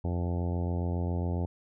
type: harmonic tone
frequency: 87.31 Hz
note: F2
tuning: in tune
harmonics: 1 / 2 / 3 / 4 / 5 / 6 / 7 / 8 / 9 / 10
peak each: -29 / -35 / -39 / -41 / -43 / -45 / -46 / -47 / -48 / -49 dBFS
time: 0.04-1.46 s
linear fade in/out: 5 ms
effects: none